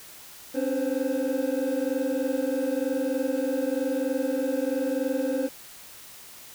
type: tone cluster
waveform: triangle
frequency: 263.7 / 286.9 / 511 / 532 Hz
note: C4 / D4 / C5 / C5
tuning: +14 / -40 / -41 / +29 cents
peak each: -28 dBFS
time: 0.54-5.49 s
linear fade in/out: 20 ms
effects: white hiss -46 dBFS RMS until 6.54 s